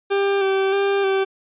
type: tone with vibrato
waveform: 40% pulse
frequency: 392 Hz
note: G4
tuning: in tune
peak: -16 dBFS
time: 0.1-1.25 s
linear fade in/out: 20 ms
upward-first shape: square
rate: 1.6 Hz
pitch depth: 22 cents each way
effects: resampled to 8000 Hz